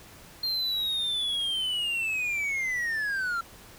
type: linear sweep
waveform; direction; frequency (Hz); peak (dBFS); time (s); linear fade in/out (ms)
triangle; down; 4210 to 1345; -25; 0.43-3.41; 5
effects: pink hiss -50 dBFS RMS until 3.78 s